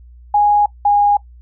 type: tone pair in turn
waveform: sine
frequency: 827 / 819.4 Hz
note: G#5 / G#5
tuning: -8 / -24 cents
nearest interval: unison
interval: 16 cents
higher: first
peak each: -9 dBFS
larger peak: neither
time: 0.34-0.66 / 0.85-1.17 s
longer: neither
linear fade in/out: 5 ms
effects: noise-tail reverb RT60 0.1 s tail -19 dB re dry + added 60 Hz sine -38 dBFS peak until 1.41 s